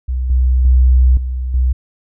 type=tone with level steps; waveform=sine; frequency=63.3 Hz; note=B1; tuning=43 cents sharp; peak=-15 / -9 / -6 / -17 / -10 dBFS; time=0.08-1.73 s; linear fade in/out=10 ms; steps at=0.3 / 0.65 / 1.17 / 1.54 s; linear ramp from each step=2 ms; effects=none